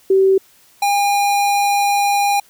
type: tone pair in turn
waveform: sine / square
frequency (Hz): 384.4 / 809.4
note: G4 / G#5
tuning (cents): -34 / -45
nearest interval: octave + minor second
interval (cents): 1289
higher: second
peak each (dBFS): -9 / -14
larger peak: first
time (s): 0.1-0.38 / 0.82-2.4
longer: second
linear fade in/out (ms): 5
effects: white hiss -51 dBFS RMS until 2.49 s